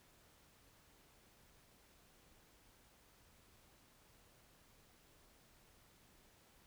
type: silence
effects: pink hiss -68 dBFS RMS until 6.66 s